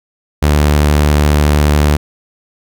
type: tone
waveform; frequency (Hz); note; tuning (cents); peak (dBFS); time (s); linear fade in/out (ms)
sawtooth; 74.1; D2; +16; -4; 0.42-1.97; 10
effects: none